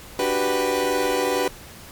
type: chord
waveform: 30% pulse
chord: G major seventh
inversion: second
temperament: equal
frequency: 293.7 / 370 / 392 / 493.9 Hz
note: D4 / F#4 / G4 / B4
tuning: 0 / 0 / 0 / 0 cents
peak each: -26 / -24 / -24 / -20 dBFS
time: 0.19-1.48 s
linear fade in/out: 2 ms
effects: pink hiss -42 dBFS RMS until 1.91 s + MP3 96 kbps